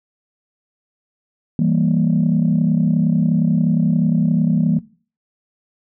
sine chord, E diminished, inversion none, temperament equal, 164.81 / 196 / 233.1 Hz, E3 / G3 / Bb3, 0 / 0 / 0 cents, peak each -16 / -19 / -17 dBFS, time 1.59-4.79 s, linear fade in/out 2 ms, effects noise-tail reverb RT60 0.4 s tail -19 dB re dry + tanh soft clip ceiling -7 dBFS

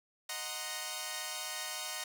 5% pulse chord, C half-diminished seventh, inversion first, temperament equal, 622.3 / 740 / 932.3 / 1046.5 Hz, Eb5 / Gb5 / Bb5 / C6, 0 / 0 / 0 / 0 cents, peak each -32 / -31 / -32 / -32 dBFS, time 0.29-2.04 s, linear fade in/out 5 ms, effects none

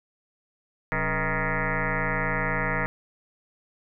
sine tone with frequency modulation, 940 Hz, A#5, 14 cents sharp, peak -23 dBFS, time 0.92-2.86 s, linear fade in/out 0 ms, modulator 152 Hz, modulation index 7.5, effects none

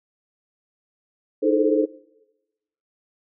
sine tone cluster, 307.4 / 333.5 / 426.6 / 442.7 / 524 Hz, D#4 / E4 / G#4 / A4 / C5, -21 / +20 / +46 / +11 / +2 cents, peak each -21 / -30 / -22 / -21 / -23 dBFS, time 1.42-1.86 s, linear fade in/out 20 ms, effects noise-tail reverb RT60 1.0 s tail -21 dB re dry

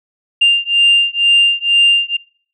sine beating tone pair, 2794 / 2796.1 Hz, F7 / F7, 0 / +1 cents, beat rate 2.1 Hz, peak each -11 dBFS, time 0.41-2.17 s, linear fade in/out 10 ms, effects noise-tail reverb RT60 0.6 s tail -26 dB re dry + tanh soft clip ceiling -3 dBFS

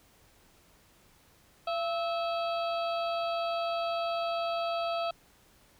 harmonic tone with a mistuned harmonic, 652 Hz, E5, 19 cents flat, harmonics 1 / 2 / 4 / 5 / 6 / 7, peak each -30 / -36 / -42 / -44 / -46 / -47 dBFS, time 1.67-5.11 s, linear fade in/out 5 ms, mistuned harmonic 1, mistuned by +68 cents, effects pink hiss -62 dBFS RMS until 5.79 s

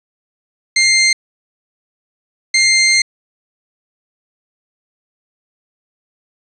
20% pulse tone bursts at uneven times, 2101 Hz, C7, 7 cents sharp, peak -4 dBFS, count 2, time 0.76-1.13 / 2.54-3.02 s, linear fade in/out 5 ms, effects resampled to 24000 Hz

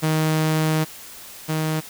sawtooth tone pair in turn, 156.9 / 156.9 Hz, D#3 / D#3, +15 / +15 cents, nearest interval unison, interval 0 cents, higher neither, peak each -14 / -17 dBFS, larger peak first, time 0.02-0.85 / 1.48-1.81 s, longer first, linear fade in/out 20 ms, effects white hiss -40 dBFS RMS until 1.89 s

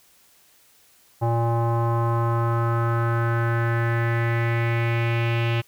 square tone with low-pass filter sweep, 116.54 Hz, A#2, in tune, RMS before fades -22 dBFS, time 1.21-5.62 s, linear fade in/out 20 ms, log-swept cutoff 830 to 2800 Hz, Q 3.7, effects white hiss -57 dBFS RMS until 5.67 s

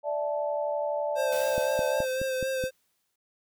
sine chord, D suspended second, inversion none, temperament equal with one note detuned, 587.3 / 659.3 / 872.9 Hz, D5 / E5 / A5, 0 / 0 / -14 cents, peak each -28 / -34 / -34 dBFS, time 0.03-2.06 s, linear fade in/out 50 ms
square tone with vibrato, 523.3 Hz, C5, in tune, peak -28 dBFS, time 1.15-2.71 s, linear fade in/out 50 ms, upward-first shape sine, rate 3.9 Hz, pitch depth 27 cents each way
white noise with exponential decay, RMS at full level -39 dBFS, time 1.32-3.16 s, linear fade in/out 5 ms, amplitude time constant 400 ms
click train, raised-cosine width 3 ms, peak -22 dBFS, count 6, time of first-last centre 1.58-2.639 s, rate 4.72 Hz
effects none

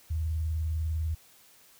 sine tone with vibrato, 79 Hz, D#2, 27 cents sharp, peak -27 dBFS, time 0.1-1.15 s, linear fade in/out 10 ms, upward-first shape sine, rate 20 Hz, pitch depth 140 cents each way, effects white hiss -58 dBFS RMS until 1.79 s

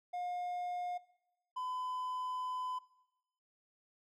triangle tone pair in turn, 714 / 1009.7 Hz, F5 / B5, +38 / +38 cents, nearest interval tritone, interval 600 cents, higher second, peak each -35 / -35 dBFS, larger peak neither, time 0.13-0.98 / 1.56-2.79 s, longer second, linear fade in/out 10 ms, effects noise-tail reverb RT60 0.9 s tail -19 dB re dry

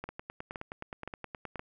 two click trains, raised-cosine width 0.5 ms, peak -23 / -24 dBFS, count 4 / 15, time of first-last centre 0.04-1.594 / 0.09-1.558 s, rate 1.93 / 9.54 Hz, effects none

